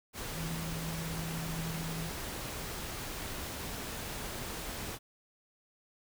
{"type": "tone in noise", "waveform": "sine", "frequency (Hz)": 163.1, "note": "E3", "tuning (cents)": -18, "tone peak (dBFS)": -37, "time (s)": [0.33, 2.12], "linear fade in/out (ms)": 50, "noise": "pink", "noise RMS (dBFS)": -40, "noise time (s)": [0.13, 4.99], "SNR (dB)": 0, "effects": []}